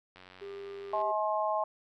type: click train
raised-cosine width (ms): 0.3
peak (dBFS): -35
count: 80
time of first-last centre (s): 0.16-1.014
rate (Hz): 92.5
type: tone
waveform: triangle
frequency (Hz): 399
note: G4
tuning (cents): +31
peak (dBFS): -38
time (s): 0.41-1.12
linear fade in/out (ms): 10
type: harmonic tone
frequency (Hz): 212.6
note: G#3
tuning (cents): +41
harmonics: 3 / 4 / 5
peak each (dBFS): -31 / -32 / -33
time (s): 0.93-1.64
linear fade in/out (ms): 5
effects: none